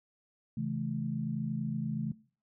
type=tone cluster; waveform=sine; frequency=134.9 / 163.5 / 216.2 Hz; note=C#3 / E3 / A3; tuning=-47 / -14 / -30 cents; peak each=-36 / -37 / -34 dBFS; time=0.57-2.12 s; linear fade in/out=5 ms; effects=noise-tail reverb RT60 0.4 s tail -19 dB re dry